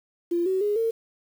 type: tone with pitch steps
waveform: sine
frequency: 344.3 / 377.6 / 414.2 / 454.3 Hz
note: F4 / F#4 / G#4 / A#4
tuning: -25 / +35 / -5 / -45 cents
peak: -21 dBFS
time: 0.31-0.91 s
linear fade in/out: 10 ms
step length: 150 ms
effects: 8-bit